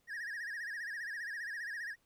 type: tone with vibrato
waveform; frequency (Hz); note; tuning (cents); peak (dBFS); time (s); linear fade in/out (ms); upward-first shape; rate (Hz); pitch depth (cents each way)
triangle; 1760; A6; 0; -37; 0.07-1.96; 50; sine; 15; 140
effects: pink hiss -75 dBFS RMS until 2.05 s